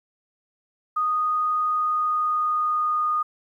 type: tone with pitch glide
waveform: sine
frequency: 1239 to 1228.3 Hz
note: D#6 to D#6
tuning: -8 to -23 cents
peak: -20 dBFS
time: 0.96-3.23 s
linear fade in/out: 10 ms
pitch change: -15 cents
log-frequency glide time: 1.72-3.1 s
effects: 10-bit